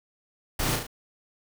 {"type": "noise with echo", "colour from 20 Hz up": "pink", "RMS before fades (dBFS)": -28, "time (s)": [0.59, 0.76], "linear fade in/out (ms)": 5, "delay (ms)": 36, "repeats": 3, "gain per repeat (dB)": -4, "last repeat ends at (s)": 0.868, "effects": []}